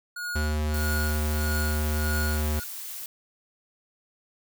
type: tone with tremolo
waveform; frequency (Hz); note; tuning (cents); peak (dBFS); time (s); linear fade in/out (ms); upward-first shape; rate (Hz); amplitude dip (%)
square; 1441; F#6; -46; -30; 0.16-2.64; 5; sine; 1.6; 90
type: tone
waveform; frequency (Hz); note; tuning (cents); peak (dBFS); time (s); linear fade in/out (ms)
square; 75.9; D#2; -42; -25; 0.35-2.6; 10
type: noise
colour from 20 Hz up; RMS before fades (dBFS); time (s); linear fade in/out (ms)
blue; -37; 0.74-3.06; 2
effects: none